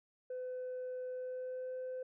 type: tone with pitch glide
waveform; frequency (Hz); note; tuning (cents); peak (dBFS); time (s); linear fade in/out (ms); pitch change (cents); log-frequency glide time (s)
sine; 506 to 511.6; B4 to C5; +42 to -39; -37; 0.3-2.03; 5; +19; 1.09-1.75
effects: tanh soft clip ceiling -37 dBFS